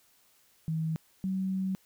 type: tone pair in turn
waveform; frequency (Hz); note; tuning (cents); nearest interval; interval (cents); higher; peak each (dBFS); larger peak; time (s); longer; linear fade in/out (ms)
sine; 160 / 189.67; D#3 / F#3; +49 / +43; minor third; 294; second; -28; neither; 0.68-0.96 / 1.24-1.75; second; 0
effects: white hiss -65 dBFS RMS until 1.85 s